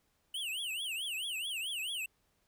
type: tone with vibrato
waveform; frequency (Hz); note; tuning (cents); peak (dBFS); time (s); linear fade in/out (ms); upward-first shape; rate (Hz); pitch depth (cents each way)
square; 2928; F#7; -19; -36; 0.34-2.06; 5; triangle; 4.6; 280
effects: pink hiss -75 dBFS RMS until 2.47 s